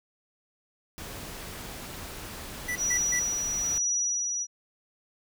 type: noise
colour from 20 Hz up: pink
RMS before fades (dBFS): -40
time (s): 0.98-3.78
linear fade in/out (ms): 0
type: tone bursts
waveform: square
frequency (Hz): 1972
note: B6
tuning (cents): -3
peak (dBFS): -29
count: 3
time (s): 2.68-3.197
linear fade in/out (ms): 10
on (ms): 79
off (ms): 140
type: tone with tremolo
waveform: sine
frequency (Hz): 5840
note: F#8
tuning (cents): -24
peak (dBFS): -24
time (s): 2.77-4.47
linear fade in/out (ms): 50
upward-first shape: sine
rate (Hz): 1.1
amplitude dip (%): 35
effects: none